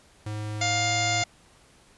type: tone with pitch glide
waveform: square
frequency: 106.2 to 108.56 Hz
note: G#2 to A2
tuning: +39 to -23 cents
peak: -31 dBFS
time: 0.26-1.23 s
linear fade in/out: 5 ms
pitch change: +38 cents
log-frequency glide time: 0.72-0.88 s
type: harmonic tone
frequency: 704 Hz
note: F5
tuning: 14 cents sharp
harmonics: 1 / 2 / 3 / 4 / 5 / 6 / 7 / 8 / 9 / 10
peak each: -28 / -36 / -28 / -37 / -33 / -36 / -35 / -42 / -37 / -33 dBFS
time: 0.61-1.24 s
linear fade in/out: 5 ms
effects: pink hiss -57 dBFS RMS until 1.97 s + resampled to 24000 Hz